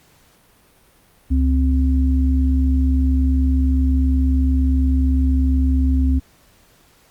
sine tone pair together, 69.3 / 260.7 Hz, C#2 / C4, 0 / -6 cents, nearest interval octave + major seventh, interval 2294 cents, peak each -14 / -20 dBFS, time 1.3-6.2 s, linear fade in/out 20 ms, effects pink hiss -54 dBFS RMS until 7.1 s + Opus 48 kbps

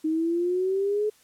sine exponential sweep, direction up, 310.7 to 429.2 Hz, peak -22 dBFS, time 0.04-1.1 s, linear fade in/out 10 ms, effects white hiss -59 dBFS RMS until 1.23 s + low-pass 12000 Hz 12 dB/octave

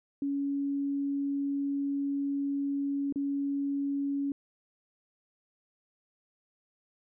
sine tone with dropouts, 280.3 Hz, C#4, 19 cents sharp, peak -28 dBFS, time 0.22-4.32 s, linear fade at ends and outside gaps 2 ms, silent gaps 3.125-3.158 s, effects none

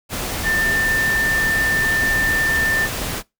sine tone in noise, 1787 Hz, A6, 26 cents sharp, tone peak -16 dBFS, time 0.43-2.89 s, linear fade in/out 50 ms, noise pink, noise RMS -25 dBFS, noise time 0.09-3.23 s, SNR +6 dB, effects noise-tail reverb RT60 0.2 s tail -22 dB re dry

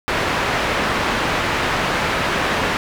white low-pass noise, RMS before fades -20 dBFS, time 0.08-2.77 s, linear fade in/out 0 ms, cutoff 1900 Hz, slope 12 dB/octave, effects none

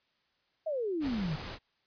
sine exponential sweep, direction down, 659 to 143.2 Hz, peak -30 dBFS, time 0.66-1.36 s, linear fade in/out 10 ms
pink noise, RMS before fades -41 dBFS, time 1-1.59 s, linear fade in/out 50 ms
effects white hiss -74 dBFS RMS until 1.86 s + resampled to 11025 Hz

